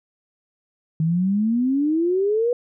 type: exponential sweep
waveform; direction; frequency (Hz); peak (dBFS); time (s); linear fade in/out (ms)
sine; up; 155.56 to 493.9; -17; 1-2.53; 2
effects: none